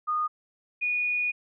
sine tone pair in turn, 1229 / 2458 Hz, D#6 / D#7, -22 / -22 cents, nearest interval octave, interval 1200 cents, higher second, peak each -24 dBFS, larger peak neither, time 0.07-0.28 / 0.81-1.32 s, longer second, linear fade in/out 20 ms, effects none

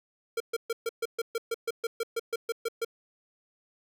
square tone bursts, 459.5 Hz, A#4, 25 cents flat, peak -28 dBFS, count 16, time 0.37-2.848 s, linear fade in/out 5 ms, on 33 ms, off 130 ms, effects none

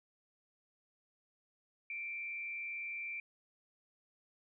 sine tone with frequency modulation, 2349 Hz, D7, in tune, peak -39 dBFS, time 1.9-3.2 s, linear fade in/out 2 ms, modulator 138 Hz, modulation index 0.42, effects none

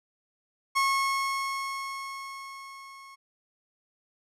30% pulse tone with level ramp, 1091 Hz, C#6, 28 cents flat, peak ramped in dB -19 to -44 dBFS, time 0.75-3.16 s, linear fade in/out 20 ms, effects low-pass 10000 Hz 12 dB/octave

